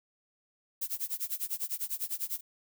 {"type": "noise with tremolo", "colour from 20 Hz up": "violet", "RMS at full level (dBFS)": -32, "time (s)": [0.81, 2.41], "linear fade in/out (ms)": 10, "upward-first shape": "sine", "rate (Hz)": 10, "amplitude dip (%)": 95, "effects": []}